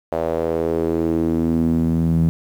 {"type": "tone with band-pass filter sweep", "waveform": "sawtooth", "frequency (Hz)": 82, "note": "E2", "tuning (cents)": -9, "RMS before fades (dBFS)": -19, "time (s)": [0.12, 2.29], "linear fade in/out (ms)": 0, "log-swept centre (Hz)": [600, 170], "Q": 3.4, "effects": ["8-bit"]}